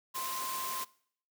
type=tone in noise; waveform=sine; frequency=1046.5 Hz; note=C6; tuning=in tune; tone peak=-37 dBFS; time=0.14-0.85 s; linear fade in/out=20 ms; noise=white; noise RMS=-39 dBFS; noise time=0.14-0.85 s; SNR=-1 dB; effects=noise-tail reverb RT60 0.6 s tail -22 dB re dry + high-pass 200 Hz 12 dB/octave